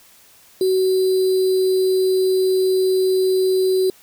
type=tone with sample-and-hold; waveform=sine; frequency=375.1 Hz; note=F#4; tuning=24 cents sharp; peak=-14 dBFS; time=0.61-3.9 s; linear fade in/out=2 ms; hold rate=4410 Hz; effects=white hiss -50 dBFS RMS until 4.02 s